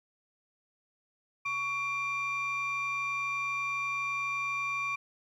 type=tone pair together; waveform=sine; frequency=1122 / 2377 Hz; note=C#6 / D7; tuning=+21 / +20 cents; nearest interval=octave + minor second; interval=1299 cents; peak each=-32 / -30 dBFS; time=1.45-4.96 s; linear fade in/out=10 ms; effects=tanh soft clip ceiling -27 dBFS + 11-bit